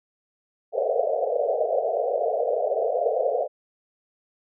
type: band-pass noise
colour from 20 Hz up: pink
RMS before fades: -24 dBFS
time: 0.72-3.48 s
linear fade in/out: 50 ms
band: 440 to 720 Hz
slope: 96 dB/octave
effects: none